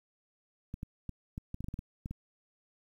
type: clicks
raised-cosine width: 5 ms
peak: -26 dBFS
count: 12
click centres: 0.741 / 0.831 / 1.093 / 1.379 / 1.544 / 1.606 / 1.643 / 1.685 / 1.741 / 1.791 / 2.059 / 2.11 s
effects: 10-bit